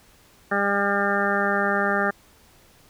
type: harmonic tone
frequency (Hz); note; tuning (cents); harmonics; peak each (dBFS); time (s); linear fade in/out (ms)
200.5; G3; +39; 1 / 2 / 3 / 4 / 6 / 7 / 8 / 9; -28 / -28 / -28 / -28 / -28 / -28 / -28 / -28; 0.51-2.11; 10
effects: pink hiss -55 dBFS RMS until 2.89 s